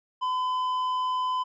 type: tone with tanh clipping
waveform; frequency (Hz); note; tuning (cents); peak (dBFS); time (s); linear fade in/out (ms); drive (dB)
sine; 1013; B5; +44; -26; 0.21-1.44; 20; 7
effects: none